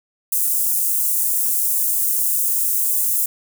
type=high-pass noise; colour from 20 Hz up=white; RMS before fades=-19 dBFS; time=0.32-3.26 s; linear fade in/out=5 ms; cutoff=8200 Hz; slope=24 dB/octave; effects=none